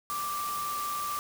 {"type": "tone in noise", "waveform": "sine", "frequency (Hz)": 1174.7, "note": "D6", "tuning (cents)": 0, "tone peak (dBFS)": -31, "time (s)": [0.1, 1.19], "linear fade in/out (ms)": 0, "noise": "white", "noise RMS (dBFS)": -39, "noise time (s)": [0.1, 1.19], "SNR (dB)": 5, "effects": []}